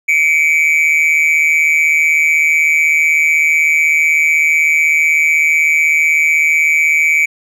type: tone with amplitude modulation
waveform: triangle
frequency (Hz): 2291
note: D7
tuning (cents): -44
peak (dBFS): -4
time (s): 0.08-7.26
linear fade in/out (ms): 10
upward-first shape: sine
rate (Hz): 156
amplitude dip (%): 75
effects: none